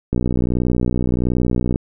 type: click train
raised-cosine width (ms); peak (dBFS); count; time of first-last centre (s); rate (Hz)
3; -6; 101; 0.13-1.759; 61.4
effects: none